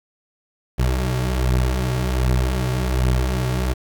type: beating tone pair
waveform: 25% pulse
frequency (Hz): 62.1 / 63.4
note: B1 / B1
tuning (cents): +10 / +46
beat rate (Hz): 1.3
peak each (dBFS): -20 / -15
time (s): 0.78-3.74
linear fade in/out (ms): 20
effects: 7-bit